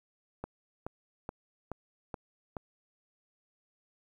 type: click train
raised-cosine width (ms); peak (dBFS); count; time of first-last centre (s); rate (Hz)
1; -23; 6; 0.44-2.568; 2.35
effects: 10-bit